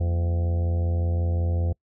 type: harmonic tone with a mistuned harmonic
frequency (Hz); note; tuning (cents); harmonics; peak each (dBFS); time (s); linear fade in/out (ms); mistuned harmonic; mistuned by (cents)
85.4; F2; -38; 1 / 2 / 3 / 4 / 5 / 6 / 7 / 8 / 9; -21 / -37 / -41 / -40 / -44 / -38 / -49 / -44 / -49; 0-1.73; 10; 3; -150
effects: noise-tail reverb RT60 0.1 s tail -26 dB re dry